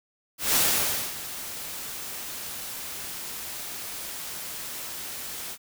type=noise with ADSR envelope; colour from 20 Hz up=white; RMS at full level=-21 dBFS; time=0.38-5.58 s; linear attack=170 ms; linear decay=580 ms; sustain=-15 dB; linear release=59 ms; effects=none